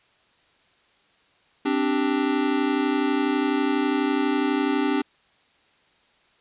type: chord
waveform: square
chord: C suspended second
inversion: none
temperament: equal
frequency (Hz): 261.6 / 293.7 / 392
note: C4 / D4 / G4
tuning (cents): 0 / 0 / 0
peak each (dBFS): -26 / -24 / -28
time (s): 1.65-5.02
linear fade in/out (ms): 10
effects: white hiss -61 dBFS RMS until 6.4 s + resampled to 8000 Hz